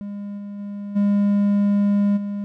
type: tone with level steps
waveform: triangle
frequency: 202.9 Hz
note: G#3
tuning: 40 cents flat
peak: -26 / -28 / -26 / -13 / -22 dBFS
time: 0.01-2.44 s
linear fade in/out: 0 ms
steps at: 0.37 / 0.58 / 0.95 / 2.16 s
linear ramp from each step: 20 ms
effects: none